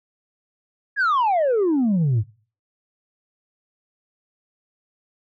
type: exponential sweep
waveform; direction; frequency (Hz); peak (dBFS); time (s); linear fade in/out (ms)
sine; down; 1715 to 99; -14; 0.96-2.24; 50
effects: noise-tail reverb RT60 0.4 s tail -22 dB re dry + tanh soft clip ceiling -15 dBFS